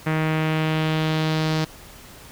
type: tone with low-pass filter sweep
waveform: sawtooth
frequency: 157.2 Hz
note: D#3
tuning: 18 cents sharp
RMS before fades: -22 dBFS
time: 0.06-1.65 s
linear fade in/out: 10 ms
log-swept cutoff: 2100 to 4900 Hz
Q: 1.9
effects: pink hiss -44 dBFS RMS until 2.31 s